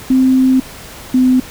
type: tone pair in turn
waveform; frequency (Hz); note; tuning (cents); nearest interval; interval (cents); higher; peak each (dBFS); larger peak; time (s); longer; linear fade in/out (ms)
sine; 260.2 / 255.4; C4 / C4; -9 / -42; unison; 33; first; -7; neither; 0.1-0.6 / 1.14-1.4; first; 5
effects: pink hiss -33 dBFS RMS until 1.5 s